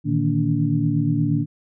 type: tone cluster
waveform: sine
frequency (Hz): 115.3 / 152.8 / 161.3 / 232.8 / 289.9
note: A#2 / D#3 / E3 / A#3 / D4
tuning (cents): -19 / -31 / -37 / -2 / -22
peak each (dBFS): -24 / -21 / -28 / -27 / -23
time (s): 0.04-1.46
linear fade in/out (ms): 50
effects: none